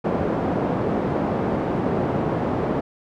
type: band-pass noise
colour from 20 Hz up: pink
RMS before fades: -23 dBFS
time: 0.04-2.81 s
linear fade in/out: 10 ms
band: 150 to 740 Hz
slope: 12 dB/octave
effects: none